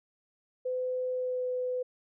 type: tone with pitch glide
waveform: sine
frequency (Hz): 507 to 502.6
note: B4 to B4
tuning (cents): +45 to +30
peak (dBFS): -29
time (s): 0.65-1.83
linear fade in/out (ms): 10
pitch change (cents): -15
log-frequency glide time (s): 1.11-1.47
effects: none